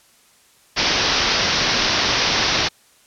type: low-pass noise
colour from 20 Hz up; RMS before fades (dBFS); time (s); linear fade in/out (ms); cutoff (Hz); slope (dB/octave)
white; -19; 0.76-2.69; 20; 5800; 96
effects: white hiss -54 dBFS RMS until 3.06 s + low-pass 11000 Hz 12 dB/octave